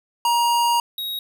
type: tone pair in turn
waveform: square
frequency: 945 / 3792 Hz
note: A#5 / A#7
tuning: +23 / +29 cents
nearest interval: 2 octaves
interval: 2406 cents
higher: second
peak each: -17 / -26 dBFS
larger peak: first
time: 0.25-0.8 / 0.98-1.19 s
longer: first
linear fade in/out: 2 ms
effects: none